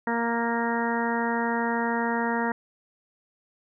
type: harmonic tone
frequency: 233.1 Hz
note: A#3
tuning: in tune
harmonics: 1 / 2 / 3 / 4 / 5 / 6 / 7 / 8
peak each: -28 / -31 / -34 / -29 / -40 / -35 / -36 / -33 dBFS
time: 0.07-2.52 s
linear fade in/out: 2 ms
effects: none

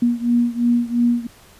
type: beating tone pair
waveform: sine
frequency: 237.8 / 240.7 Hz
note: A#3 / B3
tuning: +35 / -44 cents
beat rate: 2.9 Hz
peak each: -17 / -19 dBFS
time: 0.02-1.27 s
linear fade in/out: 5 ms
effects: pink hiss -48 dBFS RMS until 1.59 s + resampled to 32000 Hz

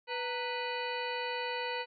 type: harmonic tone with a mistuned harmonic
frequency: 493.9 Hz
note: B4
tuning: in tune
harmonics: 1 / 2 / 3 / 4 / 5 / 6 / 8 / 9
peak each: -38 / -38 / -44 / -42 / -42 / -44 / -49 / -47 dBFS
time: 0.07-1.86 s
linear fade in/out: 50 ms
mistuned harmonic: 2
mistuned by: -110 cents
effects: none

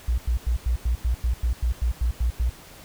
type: tone bursts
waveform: sine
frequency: 59.4 Hz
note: A#1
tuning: 33 cents sharp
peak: -19 dBFS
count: 13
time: 0.08-2.496 s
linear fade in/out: 5 ms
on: 100 ms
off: 93 ms
effects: pink hiss -46 dBFS RMS until 2.84 s

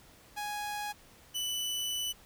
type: tone pair in turn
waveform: sawtooth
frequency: 830.6 / 2981 Hz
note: G#5 / F#7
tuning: 0 / +12 cents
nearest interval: octave + minor seventh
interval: 2212 cents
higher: second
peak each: -31 / -29 dBFS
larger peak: second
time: 0.36-0.93 / 1.34-2.13 s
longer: second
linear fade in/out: 20 ms
effects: pink hiss -58 dBFS RMS until 2.25 s

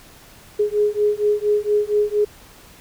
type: beating tone pair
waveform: sine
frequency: 415.3 / 419.6 Hz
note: G#4 / G#4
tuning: 0 / +18 cents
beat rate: 4.3 Hz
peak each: -19 dBFS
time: 0.59-2.25 s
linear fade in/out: 10 ms
effects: pink hiss -46 dBFS RMS until 2.8 s

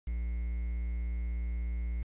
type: tone with quantisation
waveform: triangle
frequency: 58.27 Hz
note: A#1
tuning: in tune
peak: -29 dBFS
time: 0.07-2.03 s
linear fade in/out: 5 ms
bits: 9
effects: resampled to 8000 Hz

